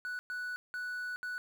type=tone bursts at uneven times; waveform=triangle; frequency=1480 Hz; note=F#6; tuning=in tune; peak=-34 dBFS; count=4; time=0.05-0.19 / 0.3-0.56 / 0.74-1.16 / 1.23-1.38 s; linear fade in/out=0 ms; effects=10-bit